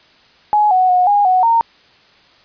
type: tone with pitch steps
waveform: sine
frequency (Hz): 840 / 741 / 727 / 818 / 740 / 920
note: G#5 / F#5 / F#5 / G#5 / F#5 / A#5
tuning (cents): +19 / +2 / -31 / -26 / 0 / -23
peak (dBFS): -9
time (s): 0.53-1.61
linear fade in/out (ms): 0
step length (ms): 180
effects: white hiss -49 dBFS RMS until 2.44 s + resampled to 11025 Hz